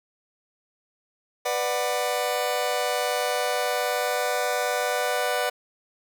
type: chord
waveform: sawtooth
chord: B minor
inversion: none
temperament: just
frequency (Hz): 493.9 / 592.7 / 740.8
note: B4 / D5 / F#5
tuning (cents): 0 / +16 / +2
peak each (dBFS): -24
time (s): 1.45-5.5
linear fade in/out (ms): 10
effects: none